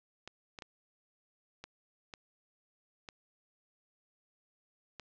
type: clicks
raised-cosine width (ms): 0.2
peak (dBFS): -27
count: 7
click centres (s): 0.276 / 0.588 / 0.622 / 1.64 / 2.138 / 3.088 / 4.997
effects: low-pass 6000 Hz 12 dB/octave